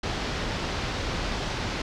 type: low-pass noise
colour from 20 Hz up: pink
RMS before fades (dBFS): -30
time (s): 0.03-1.82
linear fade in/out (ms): 5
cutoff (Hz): 5400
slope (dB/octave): 24
effects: none